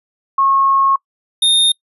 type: tone pair in turn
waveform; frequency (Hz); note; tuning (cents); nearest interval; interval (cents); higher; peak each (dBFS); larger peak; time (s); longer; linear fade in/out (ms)
sine / square; 1089 / 3663; C#6 / A#7; -31 / -31; octave + major sixth; 2100; second; -10; neither; 0.38-0.96 / 1.42-1.72; first; 5
effects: noise-tail reverb RT60 0.1 s tail -24 dB re dry + resampled to 32000 Hz